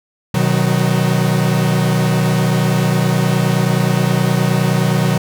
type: chord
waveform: 45% pulse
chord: B major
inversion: none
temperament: equal with one note detuned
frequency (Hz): 125.85 / 155.56 / 185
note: B2 / D#3 / F#3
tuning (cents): +33 / 0 / 0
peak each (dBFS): -17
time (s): 0.34-5.18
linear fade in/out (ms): 5
effects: none